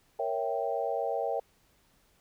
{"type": "chord", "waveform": "sine", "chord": "A# diminished seventh", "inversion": "none", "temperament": "equal", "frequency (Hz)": [466.2, 554.4, 659.3, 784], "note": ["A#4", "C#5", "E5", "G5"], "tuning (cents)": [0, 0, 0, 0], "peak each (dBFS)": -34, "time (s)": [0.19, 1.4], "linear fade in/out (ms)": 5, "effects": ["pink hiss -67 dBFS RMS until 2.2 s"]}